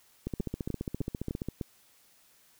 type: two click trains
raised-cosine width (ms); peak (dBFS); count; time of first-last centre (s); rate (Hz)
3; -20 / -20; 5 / 19; 0.4-1.612 / 0.27-1.486; 3.3 / 14.8
effects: white hiss -63 dBFS RMS until 2.59 s